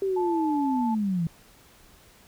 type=linear sweep; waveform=sine; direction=down; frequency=394.8 to 160 Hz; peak=-23 dBFS; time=0.02-1.27 s; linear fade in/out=2 ms
type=tone with vibrato; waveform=sine; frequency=869 Hz; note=A5; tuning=22 cents flat; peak=-28 dBFS; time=0.16-0.95 s; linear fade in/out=10 ms; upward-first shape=triangle; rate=1.9 Hz; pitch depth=16 cents each way
effects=pink hiss -55 dBFS RMS until 2.27 s